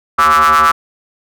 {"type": "ring-modulated tone", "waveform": "square", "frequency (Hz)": 77.78, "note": "D#2", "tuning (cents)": 0, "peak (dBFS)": -5, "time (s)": [0.18, 0.72], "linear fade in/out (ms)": 10, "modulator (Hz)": 1240, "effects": []}